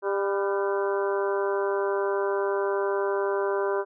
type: harmonic tone with a mistuned harmonic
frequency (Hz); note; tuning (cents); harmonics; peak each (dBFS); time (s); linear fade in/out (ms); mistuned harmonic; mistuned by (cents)
198.7; G3; +24; 2 / 3 / 4 / 5 / 6 / 7 / 8; -25 / -31 / -38 / -32 / -38 / -39 / -38; 0.02-3.85; 50; 8; -68
effects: none